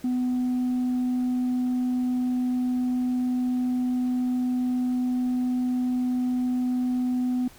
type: tone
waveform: sine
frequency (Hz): 250.4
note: B3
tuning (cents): +24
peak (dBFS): -20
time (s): 0.04-7.48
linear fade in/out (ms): 5
effects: tanh soft clip ceiling -21 dBFS + pink hiss -51 dBFS RMS until 7.58 s